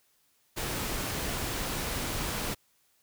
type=noise; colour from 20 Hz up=pink; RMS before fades=-33 dBFS; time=0.56-2.55 s; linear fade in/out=20 ms; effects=white hiss -69 dBFS RMS until 3.02 s